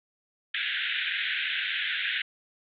pink band-pass noise, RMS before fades -30 dBFS, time 0.54-2.22 s, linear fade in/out 5 ms, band 1500 to 3700 Hz, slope 96 dB/octave, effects none

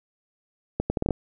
accelerating click train, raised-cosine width 2 ms, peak -10 dBFS, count 7, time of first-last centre 0.8-1.107 s, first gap 100 ms, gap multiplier 0.72, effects none

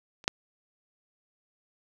clicks, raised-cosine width 0.2 ms, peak -30 / -6 dBFS, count 2, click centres 0.241 / 0.279 s, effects none

